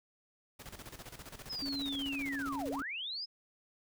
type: noise with tremolo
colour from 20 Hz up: pink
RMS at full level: -47 dBFS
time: 0.59-2.81 s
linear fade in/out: 10 ms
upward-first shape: square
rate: 15 Hz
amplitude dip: 70%
type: linear two-way sweep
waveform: sine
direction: down then up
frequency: 5210 to 415.3 to 5210 Hz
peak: -37 dBFS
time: 1.49-3.26 s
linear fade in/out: 20 ms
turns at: 2.7 s
type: tone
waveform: sine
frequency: 277.2 Hz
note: C#4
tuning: in tune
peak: -37 dBFS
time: 1.62-2.82 s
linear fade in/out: 0 ms
effects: none